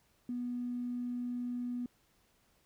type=tone with tanh clipping; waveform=triangle; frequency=244.5 Hz; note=B3; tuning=17 cents flat; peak=-34 dBFS; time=0.29-1.86 s; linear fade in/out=2 ms; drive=2 dB; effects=pink hiss -71 dBFS RMS until 2.65 s